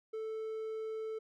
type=tone; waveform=triangle; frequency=440 Hz; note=A4; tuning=in tune; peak=-35 dBFS; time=0.13-1.19 s; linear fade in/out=10 ms; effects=none